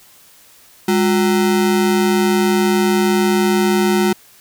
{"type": "ring-modulated tone", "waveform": "square", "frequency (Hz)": 281.8, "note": "C#4", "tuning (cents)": 29, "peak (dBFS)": -10, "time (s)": [0.88, 4.13], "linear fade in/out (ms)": 5, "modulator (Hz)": 77.5, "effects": ["white hiss -47 dBFS RMS until 4.4 s"]}